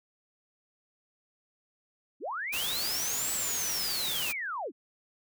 sine linear two-way sweep, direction up then down, 207.7 to 7900 to 207.7 Hz, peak -32 dBFS, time 2.2-4.72 s, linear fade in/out 50 ms, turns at 3.32 s
white noise, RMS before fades -34 dBFS, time 2.52-4.33 s, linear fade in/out 20 ms
effects none

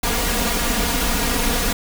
pink noise with comb filter, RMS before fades -20 dBFS, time 0.03-1.73 s, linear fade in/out 5 ms, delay 4.2 ms, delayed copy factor +1, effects none

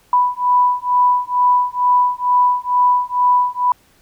sine beating tone pair, 987.8 / 990 Hz, B5 / B5, 0 / +4 cents, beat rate 2.2 Hz, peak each -15 dBFS, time 0.13-3.72 s, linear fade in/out 2 ms, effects pink hiss -54 dBFS RMS until 4.01 s

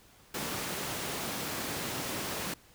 pink high-pass noise, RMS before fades -36 dBFS, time 0.34-2.54 s, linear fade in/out 5 ms, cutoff 140 Hz, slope 12 dB/octave, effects pink hiss -59 dBFS RMS until 2.74 s

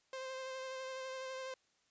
sawtooth tone with vibrato, 523.3 Hz, C5, in tune, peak -38 dBFS, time 0.13-1.54 s, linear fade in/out 2 ms, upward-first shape sine, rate 12 Hz, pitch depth 17 cents each way, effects white hiss -75 dBFS RMS until 1.9 s + resampled to 16000 Hz

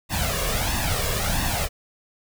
pink noise with flanger, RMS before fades -24 dBFS, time 0.09-1.69 s, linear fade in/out 50 ms, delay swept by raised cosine 1.1 to 1.8 ms, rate 1.5 Hz, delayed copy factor +0.7, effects none

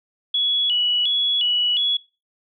sine tone with vibrato, 3149 Hz, G7, 7 cents sharp, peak -17 dBFS, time 0.34-1.97 s, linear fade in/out 5 ms, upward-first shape square, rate 1.4 Hz, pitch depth 120 cents each way, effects noise-tail reverb RT60 0.3 s tail -21 dB re dry

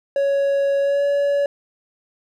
triangle tone with pitch glide, 557 to 567.7 Hz, C#5 to C#5, +8 to +41 cents, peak -14 dBFS, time 0.16-1.46 s, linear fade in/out 2 ms, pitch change +33 cents, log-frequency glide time 0.8-1.04 s, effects none

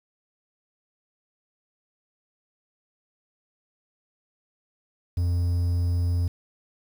triangle tone with quantisation, 87.31 Hz, F2, in tune, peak -19 dBFS, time 5.17-6.28 s, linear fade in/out 5 ms, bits 8, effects none

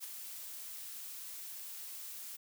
blue noise with ADSR envelope, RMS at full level -41 dBFS, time 0-2.37 s, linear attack 41 ms, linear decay 4 ms, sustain -5 dB, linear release 15 ms, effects none

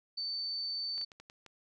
sine tone, 4542 Hz, C#8, 41 cents sharp, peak -34 dBFS, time 0.17-1.05 s, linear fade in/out 10 ms
clicks, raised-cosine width 0.2 ms, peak -34 dBFS, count 6, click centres 0.98 / 1.014 / 1.118 / 1.2 / 1.299 / 1.463 s
effects none

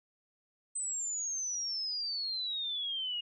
sine exponential sweep, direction down, 8220 to 2849 Hz, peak -33 dBFS, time 0.75-3.21 s, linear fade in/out 10 ms, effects none

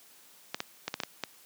clicks, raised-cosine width 0.2 ms, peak -14 dBFS, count 7, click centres 0.545 / 0.604 / 0.88 / 0.941 / 1.002 / 1.035 / 1.237 s, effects white hiss -57 dBFS RMS until 1.45 s + high-pass 150 Hz 12 dB/octave

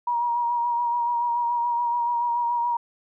sine tone with vibrato, 952 Hz, A#5, 36 cents sharp, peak -21 dBFS, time 0.07-2.77 s, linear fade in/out 5 ms, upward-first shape sine, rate 7 Hz, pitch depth 26 cents each way, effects none

